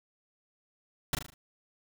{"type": "noise with echo", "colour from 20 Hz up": "pink", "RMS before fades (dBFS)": -28, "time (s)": [1.13, 1.15], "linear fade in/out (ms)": 2, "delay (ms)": 38, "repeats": 5, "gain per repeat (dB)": -6, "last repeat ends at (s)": 1.34, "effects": []}